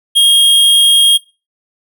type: tone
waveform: square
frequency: 3251 Hz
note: G#7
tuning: 38 cents flat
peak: -6 dBFS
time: 0.15-1.18 s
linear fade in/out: 20 ms
effects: noise-tail reverb RT60 0.3 s tail -22 dB re dry